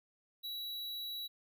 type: tone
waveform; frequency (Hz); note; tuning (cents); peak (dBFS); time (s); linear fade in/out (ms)
square; 3911; B7; -18; -40; 0.43-1.28; 20
effects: none